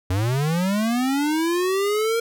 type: linear sweep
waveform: square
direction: up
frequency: 88 to 466.2 Hz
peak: -20 dBFS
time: 0.1-2.2 s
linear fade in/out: 5 ms
effects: none